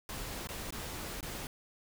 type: noise with dropouts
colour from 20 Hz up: pink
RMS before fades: -41 dBFS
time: 0.09-1.47 s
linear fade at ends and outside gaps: 1 ms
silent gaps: 0.472-0.489 / 0.706-0.724 / 1.208-1.228 s
effects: none